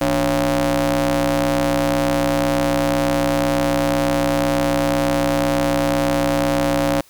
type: ring-modulated tone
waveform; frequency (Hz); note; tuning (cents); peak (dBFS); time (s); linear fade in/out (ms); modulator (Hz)
sawtooth; 130; C3; -11; -9; 0.01-7.01; 5; 421
effects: white hiss -51 dBFS RMS until 7.09 s